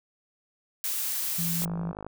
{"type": "noise", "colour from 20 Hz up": "blue", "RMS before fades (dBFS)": -30, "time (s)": [0.84, 1.65], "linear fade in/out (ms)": 0}
{"type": "tone", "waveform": "sine", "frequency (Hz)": 169.3, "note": "E3", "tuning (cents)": 46, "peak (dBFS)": -29, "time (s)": [1.38, 1.92], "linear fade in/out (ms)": 10}
{"type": "click train", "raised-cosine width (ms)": 1, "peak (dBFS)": -24, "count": 24, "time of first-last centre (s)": [1.62, 2.066], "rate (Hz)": 51.6}
{"effects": []}